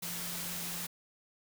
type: tone in noise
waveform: sine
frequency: 173.8 Hz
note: F3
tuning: 8 cents flat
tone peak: -46 dBFS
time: 0.02-0.87 s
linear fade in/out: 10 ms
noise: white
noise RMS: -39 dBFS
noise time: 0.02-0.87 s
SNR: -10 dB
effects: none